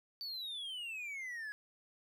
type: exponential sweep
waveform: triangle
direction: down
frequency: 4600 to 1661.2 Hz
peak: -39 dBFS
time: 0.21-1.52 s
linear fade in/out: 0 ms
effects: none